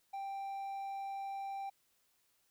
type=tone; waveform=triangle; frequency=786 Hz; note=G5; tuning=4 cents sharp; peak=-37 dBFS; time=0.13-1.7 s; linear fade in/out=10 ms; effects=white hiss -75 dBFS RMS until 2.5 s